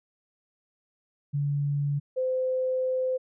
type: tone pair in turn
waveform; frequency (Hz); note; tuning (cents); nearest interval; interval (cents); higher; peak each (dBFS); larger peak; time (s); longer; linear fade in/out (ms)
sine; 143.4 / 514.7; D3 / C5; -41 / -29; octave + minor seventh; 2212; second; -24; neither; 1.33-2 / 2.16-3.18; second; 20
effects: none